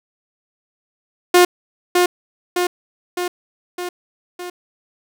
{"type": "tone with echo", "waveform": "sawtooth", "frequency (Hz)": 356.6, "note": "F4", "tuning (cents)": 36, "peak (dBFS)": -4, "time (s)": [1.34, 1.45], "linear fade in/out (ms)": 5, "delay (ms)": 610, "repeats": 5, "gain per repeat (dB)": -4, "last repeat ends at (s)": 4.5, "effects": []}